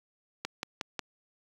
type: click train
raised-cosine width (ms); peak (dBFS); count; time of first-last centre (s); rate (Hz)
0.2; -15; 4; 0.45-0.992; 5.53
effects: high-pass 100 Hz 12 dB/octave + 8-bit